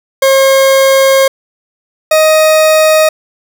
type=tone pair in turn; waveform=40% pulse; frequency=538 / 626 Hz; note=C5 / D#5; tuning=+48 / +10 cents; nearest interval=minor third; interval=262 cents; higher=second; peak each=-4 dBFS; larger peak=neither; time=0.22-1.28 / 2.11-3.09 s; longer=first; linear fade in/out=5 ms; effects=none